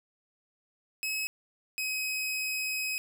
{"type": "tone pair in turn", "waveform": "sawtooth", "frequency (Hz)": [2565, 2536], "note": ["E7", "D#7"], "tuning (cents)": [-48, 32], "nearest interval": "unison", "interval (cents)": 20, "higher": "first", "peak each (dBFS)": -27, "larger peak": "neither", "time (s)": [[1.03, 1.27], [1.78, 2.98]], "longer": "second", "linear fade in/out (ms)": 0, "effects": []}